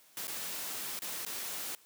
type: noise with dropouts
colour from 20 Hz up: white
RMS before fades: -39 dBFS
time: 0.17-1.75 s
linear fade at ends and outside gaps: 1 ms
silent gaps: 0.271-0.279 / 0.991-1.02 / 1.25-1.264 s
effects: white hiss -62 dBFS RMS until 1.85 s + high-pass 150 Hz 12 dB/octave